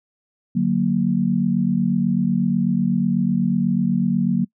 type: chord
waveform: sine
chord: D augmented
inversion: none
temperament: equal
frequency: 146.83 / 185 / 233.1 Hz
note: D3 / F#3 / A#3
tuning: 0 / 0 / 0 cents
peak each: -25 / -19 / -20 dBFS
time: 0.55-4.45 s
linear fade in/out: 10 ms
effects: noise-tail reverb RT60 0.1 s tail -26 dB re dry